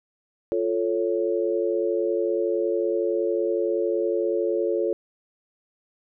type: chord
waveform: sine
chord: F augmented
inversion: none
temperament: equal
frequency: 349.2 / 440 / 554.4 Hz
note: F4 / A4 / C#5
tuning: 0 / 0 / 0 cents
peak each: -25 / -25 / -27 dBFS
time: 0.52-4.93 s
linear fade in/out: 0 ms
effects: none